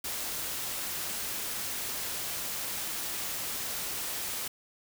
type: noise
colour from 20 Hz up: white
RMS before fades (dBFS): -35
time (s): 0.04-4.48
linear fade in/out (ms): 5
effects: none